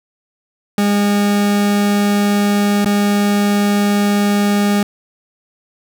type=tone with dropouts; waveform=40% pulse; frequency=204.2 Hz; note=G#3; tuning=29 cents flat; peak=-11 dBFS; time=0.78-4.83 s; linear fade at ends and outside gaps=2 ms; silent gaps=2.847-2.858 s; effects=none